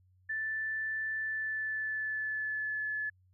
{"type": "tone with pitch glide", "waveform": "sine", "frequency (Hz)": [1760, 1720.8], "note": ["A6", "A6"], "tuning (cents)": [0, -39], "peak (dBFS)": -32, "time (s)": [0.29, 3.1], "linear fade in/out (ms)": 10, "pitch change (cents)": -39, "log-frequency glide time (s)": [1.18, 2.88], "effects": ["added 92 Hz sine -63 dBFS peak until 3.33 s"]}